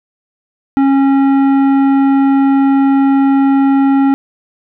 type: tone with tanh clipping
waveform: triangle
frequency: 273.5 Hz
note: C#4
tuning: 23 cents flat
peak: -9 dBFS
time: 0.77-4.14 s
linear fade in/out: 0 ms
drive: 16 dB
effects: none